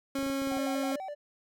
30% pulse tone with pitch glide, 273.3 to 271.6 Hz, C#4 to C#4, -24 to -35 cents, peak -27 dBFS, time 0.15-0.96 s, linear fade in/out 5 ms, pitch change -11 cents, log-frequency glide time 0.31-0.63 s
clicks, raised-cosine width 2 ms, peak -31 dBFS, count 8, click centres 0.188 / 0.229 / 0.265 / 0.3 / 0.419 / 0.473 / 0.519 / 0.57 s
triangle tone with vibrato, 670 Hz, E5, 28 cents sharp, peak -34 dBFS, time 0.5-1.15 s, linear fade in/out 20 ms, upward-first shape square, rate 6 Hz, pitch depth 230 cents each way
effects none

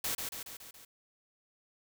white noise with echo, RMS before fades -34 dBFS, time 0.04-0.15 s, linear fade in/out 5 ms, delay 140 ms, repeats 5, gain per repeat -4 dB, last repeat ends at 0.85 s, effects none

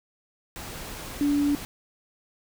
sine tone in noise, 288.3 Hz, D4, 32 cents flat, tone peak -20 dBFS, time 1.21-1.55 s, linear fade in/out 0 ms, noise pink, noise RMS -38 dBFS, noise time 0.56-1.65 s, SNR +15 dB, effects none

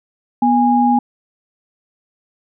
sine tone pair together, 244.5 / 823 Hz, B3 / G#5, -17 / -16 cents, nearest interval octave + major sixth, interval 2101 cents, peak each -13 dBFS, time 0.42-0.99 s, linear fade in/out 5 ms, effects none

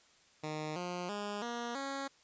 10% pulse tone with pitch steps, 154 / 177.92 / 205.6 / 237.5 / 274.4 Hz, D#3 / F3 / G#3 / A#3 / C#4, -17 / +32 / -17 / +33 / -17 cents, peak -29 dBFS, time 0.43-2.08 s, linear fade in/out 10 ms, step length 330 ms, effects white hiss -65 dBFS RMS until 2.23 s + resampled to 16000 Hz

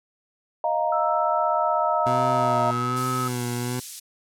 sine chord, Eb suspended second, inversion none, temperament equal, 622.3 / 698.5 / 932.3 Hz, Eb5 / F5 / Bb5, 0 / 0 / 0 cents, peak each -25 dBFS, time 0.64-2.71 s, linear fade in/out 2 ms
sine tone with pitch glide, 1318.5 to 1281.7 Hz, E6 to E6, 0 to -49 cents, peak -25 dBFS, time 0.92-3.28 s, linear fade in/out 5 ms, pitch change -49 cents, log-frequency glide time 1.4-2.43 s
20% pulse tone with vibrato, 124.2 Hz, B2, 10 cents sharp, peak -21 dBFS, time 2.06-3.8 s, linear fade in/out 5 ms, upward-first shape sine, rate 1.2 Hz, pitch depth 47 cents each way
white high-pass noise, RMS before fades -35 dBFS, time 2.96-4 s, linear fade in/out 10 ms, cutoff 4400 Hz, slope 12 dB/octave
effects low-pass 11000 Hz 12 dB/octave

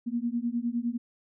sine beating tone pair, 232.5 / 242.3 Hz, A#3 / B3, -4 / -33 cents, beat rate 9.8 Hz, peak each -30 / -30 dBFS, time 0.06-0.98 s, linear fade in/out 20 ms, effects none

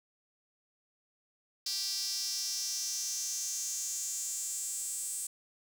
sawtooth tone with high-pass filter sweep, 391.7 Hz, G4, 1 cent flat, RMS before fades -36 dBFS, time 1.66-5.27 s, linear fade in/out 5 ms, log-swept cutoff 4900 to 8200 Hz, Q 5.2, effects none

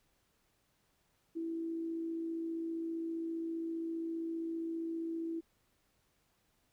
sine tone with amplitude modulation, 329.6 Hz, E4, in tune, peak -34 dBFS, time 1.35-5.41 s, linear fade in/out 20 ms, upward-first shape sine, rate 55.1 Hz, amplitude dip 30%, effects pink hiss -75 dBFS RMS until 6.72 s

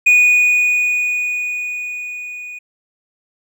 triangle tone with level ramp, 2467 Hz, D#7, 15 cents flat, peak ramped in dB -5 to -27 dBFS, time 0.06-2.59 s, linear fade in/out 10 ms, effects none

